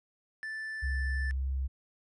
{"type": "tone", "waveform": "triangle", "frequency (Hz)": 1760, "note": "A6", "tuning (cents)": 0, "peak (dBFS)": -34, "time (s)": [0.43, 1.31], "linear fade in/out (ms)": 0}
{"type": "tone with vibrato", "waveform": "sine", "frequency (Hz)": 66.5, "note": "C2", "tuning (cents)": 29, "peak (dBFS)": -29, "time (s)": [0.82, 1.68], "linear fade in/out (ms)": 20, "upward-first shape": "triangle", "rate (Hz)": 3.3, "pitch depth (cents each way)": 8}
{"effects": ["resampled to 24000 Hz"]}